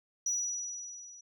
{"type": "tone with level ramp", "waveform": "sine", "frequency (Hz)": 5860, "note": "F#8", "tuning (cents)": -18, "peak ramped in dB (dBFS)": [-26, -49], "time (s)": [0.26, 1.21], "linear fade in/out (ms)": 5, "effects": ["tanh soft clip ceiling -26 dBFS"]}